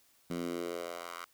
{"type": "tone with high-pass filter sweep", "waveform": "10% pulse", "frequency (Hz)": 86.2, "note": "F2", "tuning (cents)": -22, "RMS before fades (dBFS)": -39, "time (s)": [0.3, 1.25], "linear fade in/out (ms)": 5, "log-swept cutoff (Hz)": [190, 1200], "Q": 2.1, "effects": ["white hiss -67 dBFS RMS until 1.33 s"]}